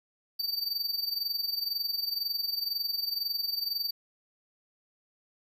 square tone with amplitude modulation, 4618 Hz, D8, 30 cents flat, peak -27 dBFS, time 0.39-3.91 s, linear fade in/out 10 ms, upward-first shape sine, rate 22 Hz, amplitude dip 75%, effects 11-bit

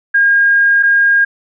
sine tone pair in turn, 1620 / 1620 Hz, G#6 / G#6, -43 / -43 cents, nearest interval unison, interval 0 cents, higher neither, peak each -7 dBFS, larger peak neither, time 0.14-0.83 / 0.83-1.25 s, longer first, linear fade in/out 10 ms, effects none

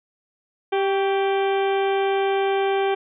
harmonic tone with a mistuned harmonic, 391.9 Hz, G4, in tune, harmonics 1 / 2 / 3 / 4 / 5 / 6 / 7 / 8 / 9, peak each -20 / -24 / -34 / -33 / -40 / -34 / -43 / -37 / -45 dBFS, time 0.72-2.95 s, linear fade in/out 10 ms, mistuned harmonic 3, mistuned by -55 cents, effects none

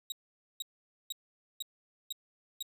sawtooth tone bursts, 3813 Hz, A#7, 38 cents sharp, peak -32 dBFS, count 6, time 0.1-2.626 s, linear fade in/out 2 ms, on 21 ms, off 480 ms, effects none

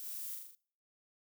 violet noise with echo, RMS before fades -45 dBFS, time 0-0.35 s, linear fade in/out 0 ms, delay 40 ms, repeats 5, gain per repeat -3 dB, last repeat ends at 0.55 s, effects noise-tail reverb RT60 0.5 s tail -22 dB re dry

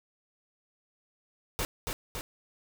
pink noise with echo, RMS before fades -31 dBFS, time 1.59-1.65 s, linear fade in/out 0 ms, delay 280 ms, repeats 2, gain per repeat -3 dB, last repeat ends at 2.21 s, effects none

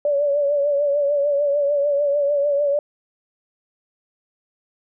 sine tone with vibrato, 574 Hz, D5, 40 cents flat, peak -16 dBFS, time 0.05-2.79 s, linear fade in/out 2 ms, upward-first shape triangle, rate 6.7 Hz, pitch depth 60 cents each way, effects none

